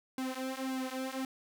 sawtooth tone with flanger, 261.6 Hz, C4, in tune, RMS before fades -37 dBFS, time 0.18-1.25 s, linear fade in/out 2 ms, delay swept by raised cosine 1.6 to 4.9 ms, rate 1.8 Hz, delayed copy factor -0.95, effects none

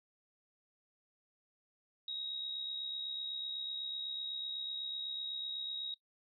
sine tone with amplitude modulation, 3791 Hz, A#7, 28 cents sharp, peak -36 dBFS, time 2.08-5.94 s, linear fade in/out 2 ms, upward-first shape sine, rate 68 Hz, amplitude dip 55%, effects noise-tail reverb RT60 0.1 s tail -18 dB re dry

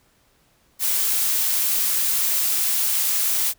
blue noise, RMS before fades -21 dBFS, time 0.79-3.54 s, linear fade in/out 50 ms, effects pink hiss -61 dBFS RMS until 3.58 s

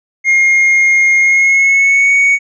triangle tone with pitch glide, 2135 to 2232 Hz, C7 to C#7, +34 to +11 cents, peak -5 dBFS, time 0.24-2.39 s, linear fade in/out 50 ms, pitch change +77 cents, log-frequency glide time 1.18-2.13 s, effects resampled to 16000 Hz

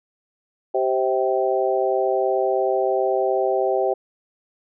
harmonic tone with a mistuned harmonic, 129.5 Hz, C3, 17 cents flat, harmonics 3 / 4 / 5 / 6, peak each -22 / -23 / -24 / -25 dBFS, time 0.74-3.94 s, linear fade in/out 10 ms, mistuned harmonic 4, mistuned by +22 cents, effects none

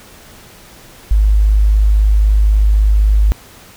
sine tone, 51.91 Hz, G#1, in tune, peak -7 dBFS, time 1.11-3.32 s, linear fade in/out 0 ms, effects pink hiss -40 dBFS RMS until 3.76 s

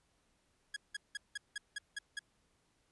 sawtooth tone bursts, 1661.2 Hz, G#6, in tune, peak -34 dBFS, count 8, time 0.74-2.192 s, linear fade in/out 5 ms, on 24 ms, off 180 ms, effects pink hiss -75 dBFS RMS until 2.91 s + resampled to 24000 Hz

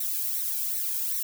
violet noise with flanger, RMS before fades -29 dBFS, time 0-1.23 s, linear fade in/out 5 ms, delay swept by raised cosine 0.5 to 1.29 ms, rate 2.6 Hz, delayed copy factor +0.7, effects none

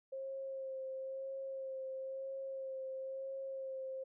sine tone with vibrato, 533 Hz, C5, 32 cents sharp, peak -40 dBFS, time 0.12-4.04 s, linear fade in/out 10 ms, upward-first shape sine, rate 1 Hz, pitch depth 18 cents each way, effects none

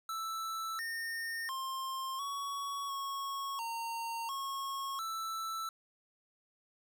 square tone with pitch steps, 1321 / 1830 / 1060 / 1120 / 1100 / 920 / 1092 / 1323 Hz, E6 / A#6 / C6 / C#6 / C#6 / A#5 / C#6 / E6, +3 / -32 / +22 / +18 / -14 / -23 / -26 / +6 cents, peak -37 dBFS, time 0.09-5.69 s, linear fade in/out 2 ms, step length 700 ms, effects none

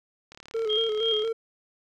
click train, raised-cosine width 0.2 ms, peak -27 dBFS, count 36, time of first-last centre 0.32-1.276 s, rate 36.6 Hz
triangle tone with vibrato, 440 Hz, A4, in tune, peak -23 dBFS, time 0.54-1.33 s, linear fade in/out 10 ms, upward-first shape square, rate 4.3 Hz, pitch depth 49 cents each way
sine tone with tremolo, 3228 Hz, G#7, 50 cents flat, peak -23 dBFS, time 0.69-1.29 s, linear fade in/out 10 ms, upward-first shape sine, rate 3 Hz, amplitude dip 90%
effects none

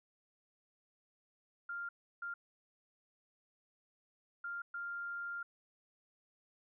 sine tone bursts at uneven times, 1396.9 Hz, F6, in tune, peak -39 dBFS, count 4, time 1.69-1.89 / 2.22-2.34 / 4.44-4.62 / 4.74-5.43 s, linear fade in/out 5 ms, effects none

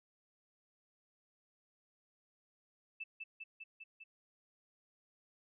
sine tone with echo, 2640 Hz, E7, 2 cents sharp, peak -40 dBFS, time 3-3.04 s, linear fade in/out 10 ms, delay 200 ms, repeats 5, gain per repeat -2 dB, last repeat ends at 4.04 s, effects none

